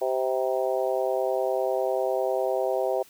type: harmonic tone with a mistuned harmonic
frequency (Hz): 130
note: C3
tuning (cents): -11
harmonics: 3 / 4 / 5 / 6 / 7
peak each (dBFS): -29 / -27 / -28 / -32 / -39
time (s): 0.01-3.03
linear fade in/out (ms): 10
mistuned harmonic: 7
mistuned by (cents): +52
effects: white hiss -54 dBFS RMS until 3.09 s